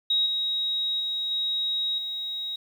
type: tone with level steps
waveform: sine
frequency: 3800 Hz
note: A#7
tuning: 33 cents sharp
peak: -20 / -24 / -26 / -24 / -29 dBFS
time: 0.1-2.56 s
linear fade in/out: 5 ms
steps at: 0.26 / 1 / 1.31 / 1.98 s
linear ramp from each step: 2 ms
effects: 9-bit